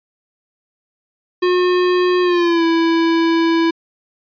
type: tone with pitch glide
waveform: square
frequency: 360.8 to 330.9 Hz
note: F#4 to E4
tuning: -44 to +7 cents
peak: -13 dBFS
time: 1.42-3.71 s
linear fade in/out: 10 ms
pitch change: -149 cents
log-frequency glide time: 2.22-2.64 s
effects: resampled to 11025 Hz